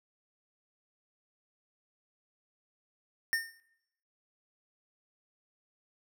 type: tone with exponential decay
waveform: square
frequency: 1821 Hz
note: A#6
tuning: 41 cents flat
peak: -25 dBFS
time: 3.33-3.6 s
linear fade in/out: 0 ms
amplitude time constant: 57 ms
effects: noise-tail reverb RT60 0.8 s tail -20 dB re dry